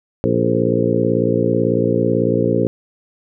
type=harmonic tone with a mistuned harmonic; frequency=58.1 Hz; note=A#1; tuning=5 cents flat; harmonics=2 / 3 / 4 / 5 / 6 / 7 / 8 / 9; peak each=-22 / -22 / -22 / -22 / -22 / -22 / -22 / -22 dBFS; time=0.24-2.67 s; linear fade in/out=0 ms; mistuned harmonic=7; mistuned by=+42 cents; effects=none